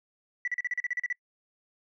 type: tone bursts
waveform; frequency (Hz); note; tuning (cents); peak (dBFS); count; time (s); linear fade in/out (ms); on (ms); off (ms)
sine; 1962; B6; -12; -26; 11; 0.45-1.127; 2; 27; 38
effects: noise-tail reverb RT60 0.1 s tail -26 dB re dry + tanh soft clip ceiling -22 dBFS